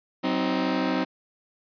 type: chord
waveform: sawtooth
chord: C diminished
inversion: second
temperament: just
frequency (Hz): 188.37 / 261.6 / 314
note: Gb3 / C4 / Eb4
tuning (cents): +31 / 0 / +16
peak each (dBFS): -26 / -22 / -24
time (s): 0.23-1.05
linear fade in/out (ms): 20
effects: resampled to 11025 Hz